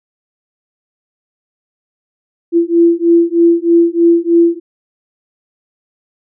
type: beating tone pair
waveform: sine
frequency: 337.1 / 340.3 Hz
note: E4 / F4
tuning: +39 / -45 cents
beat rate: 3.2 Hz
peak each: -10 dBFS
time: 2.52-4.6 s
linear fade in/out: 50 ms
effects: none